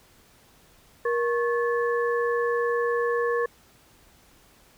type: tone cluster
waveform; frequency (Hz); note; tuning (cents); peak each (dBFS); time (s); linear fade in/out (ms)
sine; 473.7 / 1096 / 1732; A#4 / C#6 / A6; +28 / -20 / -28; -23 / -30 / -31; 1.05-3.46; 5
effects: pink hiss -57 dBFS RMS until 4.77 s